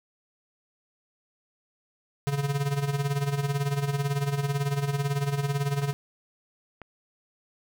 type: tone with tremolo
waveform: square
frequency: 141.2 Hz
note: C#3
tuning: 32 cents sharp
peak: -23 dBFS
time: 2.27-5.93 s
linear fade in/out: 0 ms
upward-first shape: sine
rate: 18 Hz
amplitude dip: 70%
type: clicks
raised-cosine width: 0.5 ms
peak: -27 dBFS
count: 2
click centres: 5.819 / 6.817 s
effects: none